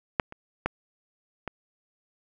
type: clicks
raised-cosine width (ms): 0.5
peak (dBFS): -6 / -26 / -10 / -17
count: 4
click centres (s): 0.198 / 0.324 / 0.66 / 1.477
effects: none